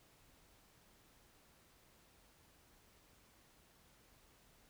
silence, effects pink hiss -68 dBFS RMS until 4.69 s

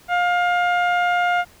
15% pulse tone with low-pass filter, 708 Hz, F5, 23 cents sharp, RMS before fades -19 dBFS, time 0.08-1.45 s, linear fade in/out 50 ms, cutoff 1600 Hz, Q 0.61, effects pink hiss -50 dBFS RMS until 1.6 s

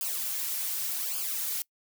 blue noise with flanger, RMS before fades -32 dBFS, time 0.01-1.62 s, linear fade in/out 0 ms, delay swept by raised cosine 0.51 to 5.21 ms, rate 0.86 Hz, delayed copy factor -0.85, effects noise-tail reverb RT60 0.1 s tail -24 dB re dry

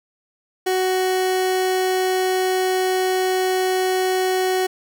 30% pulse tone, 372.4 Hz, F#4, 11 cents sharp, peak -15 dBFS, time 0.66-4.67 s, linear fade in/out 10 ms, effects none

